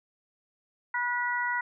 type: harmonic tone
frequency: 486.5 Hz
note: B4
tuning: 26 cents flat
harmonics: 2 / 3 / 4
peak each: -31 / -31 / -31 dBFS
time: 0.94-1.61 s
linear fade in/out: 5 ms
effects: none